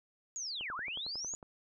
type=linear two-way sweep; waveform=sine; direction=down then up; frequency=6900 to 976 to 6900 Hz; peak=-37 dBFS; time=0.36-1.35 s; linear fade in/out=0 ms; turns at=0.74 s
type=click train; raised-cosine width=1 ms; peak=-35 dBFS; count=10; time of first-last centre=0.61-1.428 s; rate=11 Hz
effects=none